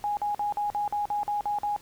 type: tone bursts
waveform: sine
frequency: 827 Hz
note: G#5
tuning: 8 cents flat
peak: -25 dBFS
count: 10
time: 0.04-1.763 s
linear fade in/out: 0 ms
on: 130 ms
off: 47 ms
effects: pink hiss -53 dBFS RMS until 1.81 s